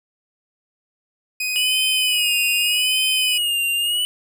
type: tone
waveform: sawtooth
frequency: 2502 Hz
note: D#7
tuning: 9 cents sharp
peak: -18 dBFS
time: 1.4-3.38 s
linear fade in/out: 5 ms
type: tone with vibrato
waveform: square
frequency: 2925 Hz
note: F#7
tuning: 21 cents flat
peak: -19 dBFS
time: 1.56-4.05 s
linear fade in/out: 0 ms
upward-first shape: sine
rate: 0.83 Hz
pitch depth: 89 cents each way
effects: none